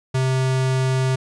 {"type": "tone", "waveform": "square", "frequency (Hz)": 130.81, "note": "C3", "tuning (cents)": 0, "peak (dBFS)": -18, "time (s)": [0.14, 1.16], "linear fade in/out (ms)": 10, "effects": ["resampled to 22050 Hz", "10-bit"]}